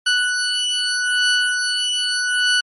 20% pulse beating tone pair, 1480 / 1480.81 Hz, F#6 / F#6, 0 / +1 cents, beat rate 0.81 Hz, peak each -15 dBFS, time 0.06-2.61 s, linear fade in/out 10 ms, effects MP3 48 kbps

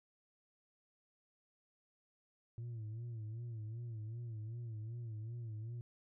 sine tone with vibrato, 113.3 Hz, A#2, 49 cents flat, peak -39 dBFS, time 2.58-5.81 s, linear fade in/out 0 ms, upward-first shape sine, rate 2.6 Hz, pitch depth 100 cents each way, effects tanh soft clip ceiling -41 dBFS

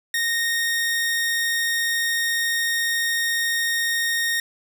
sawtooth tone, 1854 Hz, A#6, 10 cents flat, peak -17 dBFS, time 0.14-4.4 s, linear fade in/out 2 ms, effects none

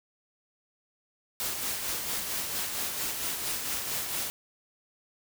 white noise with tremolo, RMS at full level -31 dBFS, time 1.4-4.3 s, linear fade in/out 0 ms, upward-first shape sine, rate 4.4 Hz, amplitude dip 40%, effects none

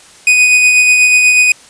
45% pulse tone with tremolo, 2489 Hz, D#7, in tune, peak -4 dBFS, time 0.27-1.52 s, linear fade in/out 2 ms, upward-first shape sine, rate 8.2 Hz, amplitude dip 30%, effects white hiss -40 dBFS RMS until 1.69 s + resampled to 22050 Hz

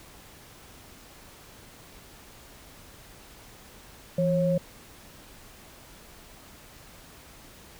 sine tone pair together, 168.8 / 544 Hz, E3 / C#5, +41 / -33 cents, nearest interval octave + minor sixth, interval 2026 cents, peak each -24 dBFS, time 4.18-4.58 s, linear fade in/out 5 ms, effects pink hiss -50 dBFS RMS until 7.79 s

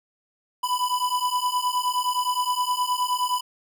square beating tone pair, 990 / 999.6 Hz, B5 / B5, +4 / +21 cents, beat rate 9.6 Hz, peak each -26 dBFS, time 0.63-3.41 s, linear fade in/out 10 ms, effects none

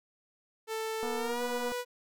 sawtooth tone with pitch glide, 442.5 to 491 Hz, A4 to B4, +10 to -10 cents, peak -29 dBFS, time 0.67-1.85 s, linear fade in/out 50 ms, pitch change +180 cents, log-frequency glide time 1.16-1.42 s
click train, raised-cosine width 1 ms, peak -27 dBFS, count 167, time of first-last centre 1.03-1.719 s, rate 241 Hz
effects none

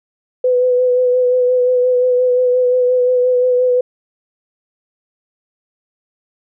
sine tone with vibrato, 499.9 Hz, B4, 21 cents sharp, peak -10 dBFS, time 0.44-3.81 s, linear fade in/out 5 ms, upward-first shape sine, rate 5.7 Hz, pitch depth 23 cents each way, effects none

